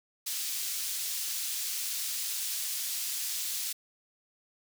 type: high-pass noise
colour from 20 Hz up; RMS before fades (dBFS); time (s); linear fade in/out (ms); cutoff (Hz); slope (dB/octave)
pink; -34; 0.26-3.73; 10; 4500; 12
effects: none